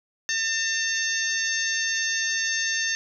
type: harmonic tone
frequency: 901 Hz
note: A5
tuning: 41 cents sharp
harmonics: 2 / 3 / 4 / 5 / 6 / 7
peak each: -26 / -34 / -34 / -35 / -33 / -29 dBFS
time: 0.29-2.95 s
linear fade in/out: 0 ms
effects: none